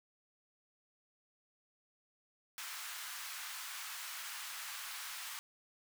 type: high-pass noise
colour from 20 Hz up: pink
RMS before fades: -45 dBFS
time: 2.58-5.39 s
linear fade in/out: 0 ms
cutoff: 1100 Hz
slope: 24 dB/octave
effects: none